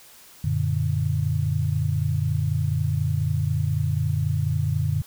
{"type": "chord", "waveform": "sine", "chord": "Gb augmented", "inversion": "none", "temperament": "equal", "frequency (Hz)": [92.5, 116.54, 146.83], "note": ["Gb2", "Bb2", "D3"], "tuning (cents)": [0, 0, 0], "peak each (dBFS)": [-25, -26, -24], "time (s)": [0.44, 5.02], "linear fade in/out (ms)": 5, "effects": ["white hiss -49 dBFS RMS until 5.06 s"]}